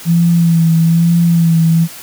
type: tone with vibrato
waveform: sine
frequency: 166.9 Hz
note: E3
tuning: 22 cents sharp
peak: -7 dBFS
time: 0.05-1.88 s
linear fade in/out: 50 ms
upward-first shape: sine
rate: 1.1 Hz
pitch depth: 35 cents each way
effects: white hiss -32 dBFS RMS until 2.02 s